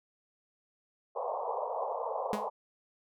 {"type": "band-pass noise", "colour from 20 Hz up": "pink", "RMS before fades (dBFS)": -35, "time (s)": [1.15, 2.5], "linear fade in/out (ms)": 20, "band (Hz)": [450, 1100], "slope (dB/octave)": 96}
{"type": "tone with exponential decay", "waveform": "sawtooth", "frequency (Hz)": 210, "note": "G#3", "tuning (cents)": 19, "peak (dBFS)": -25, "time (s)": [2.33, 2.49], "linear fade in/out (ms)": 0, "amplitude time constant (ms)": 34}
{"effects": []}